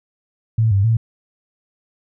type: tone with pitch steps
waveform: sine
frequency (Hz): 111.9 / 98.6 / 113.5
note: A2 / G2 / A#2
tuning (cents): +30 / +11 / -46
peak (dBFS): -12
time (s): 0.58-0.97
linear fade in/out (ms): 5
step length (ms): 130
effects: none